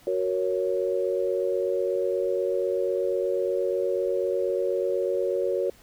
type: chord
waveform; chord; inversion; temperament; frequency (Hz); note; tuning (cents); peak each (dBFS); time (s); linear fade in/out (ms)
sine; F# major; none; equal; 370 / 466.2 / 554.4; F#4 / A#4 / C#5; 0 / 0 / 0; -27 / -28 / -27; 0.07-5.7; 2
effects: pink hiss -55 dBFS RMS until 5.82 s